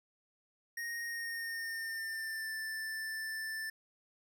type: tone with pitch glide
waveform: square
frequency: 1864.7 to 1767.2 Hz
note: A#6 to A6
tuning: 0 to +7 cents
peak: -38 dBFS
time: 0.77-3.7 s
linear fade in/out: 5 ms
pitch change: -93 cents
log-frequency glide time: 1.05-2.55 s
effects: none